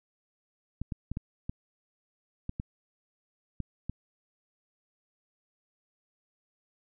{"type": "clicks", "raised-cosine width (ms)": 5, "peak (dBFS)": -21, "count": 9, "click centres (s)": [0.816, 0.922, 1.116, 1.171, 1.495, 2.494, 2.599, 3.603, 3.896], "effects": []}